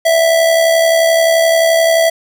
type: tone with amplitude modulation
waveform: square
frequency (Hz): 659.3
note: E5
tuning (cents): 0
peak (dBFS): -7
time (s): 0.05-2.1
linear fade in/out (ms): 10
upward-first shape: sine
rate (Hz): 71.5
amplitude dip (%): 45
effects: none